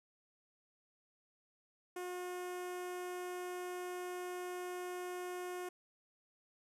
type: tone with notch filter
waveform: sawtooth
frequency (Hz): 360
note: F#4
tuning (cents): -47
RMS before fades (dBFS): -43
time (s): 1.96-5.69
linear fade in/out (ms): 5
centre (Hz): 4100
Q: 1.3
effects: resampled to 32000 Hz + 13-bit